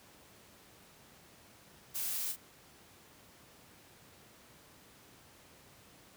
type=noise with echo; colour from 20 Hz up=blue; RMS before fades=-37 dBFS; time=1.94-2.33 s; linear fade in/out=20 ms; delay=36 ms; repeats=1; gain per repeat=-7 dB; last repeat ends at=2.366 s; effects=pink hiss -59 dBFS RMS until 6.16 s + high-pass 80 Hz 12 dB/octave